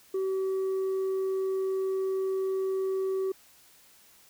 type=tone with tanh clipping; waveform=triangle; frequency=381.9 Hz; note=G4; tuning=45 cents flat; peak=-27 dBFS; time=0.14-3.32 s; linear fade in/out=5 ms; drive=7 dB; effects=white hiss -58 dBFS RMS until 4.29 s